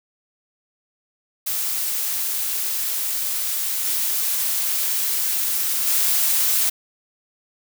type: noise with level steps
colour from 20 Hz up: blue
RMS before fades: -24 / -22 / -19 dBFS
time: 1.46-6.7 s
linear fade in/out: 10 ms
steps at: 3.85 / 5.87 s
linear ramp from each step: 2 ms
effects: none